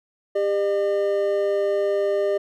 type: tone pair together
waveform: triangle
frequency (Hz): 399.1 / 605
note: G4 / D#5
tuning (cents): +31 / -49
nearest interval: perfect fifth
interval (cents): 720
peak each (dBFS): -20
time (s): 0.35-2.38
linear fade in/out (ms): 10
effects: none